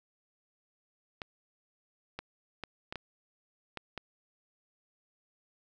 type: clicks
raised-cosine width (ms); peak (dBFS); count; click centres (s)
0.3; -22; 7; 1.218 / 2.19 / 2.637 / 2.925 / 2.957 / 3.773 / 3.977
effects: none